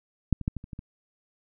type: clicks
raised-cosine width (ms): 5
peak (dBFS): -8 / -22 / -13 / -21 / -29 / -25 / -25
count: 7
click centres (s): 0.327 / 0.413 / 0.479 / 0.567 / 0.641 / 0.732 / 0.791
effects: none